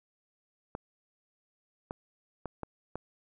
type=clicks; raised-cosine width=1 ms; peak=-22 dBFS; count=5; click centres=0.751 / 1.909 / 2.457 / 2.633 / 2.956 s; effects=none